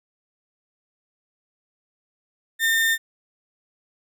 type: tone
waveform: 35% pulse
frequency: 1812 Hz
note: A#6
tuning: 50 cents flat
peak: -16 dBFS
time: 2.59-2.98 s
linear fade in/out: 50 ms
effects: none